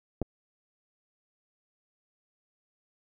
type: clicks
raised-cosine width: 2 ms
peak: -15 / -30 dBFS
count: 2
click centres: 0.217 / 0.226 s
effects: none